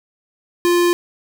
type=tone; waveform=square; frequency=349.2 Hz; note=F4; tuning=in tune; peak=-13 dBFS; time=0.65-0.93 s; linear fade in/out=0 ms; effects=none